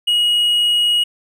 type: tone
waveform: triangle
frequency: 2896 Hz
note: F#7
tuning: 38 cents flat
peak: -11 dBFS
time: 0.07-1.04 s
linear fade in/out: 10 ms
effects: none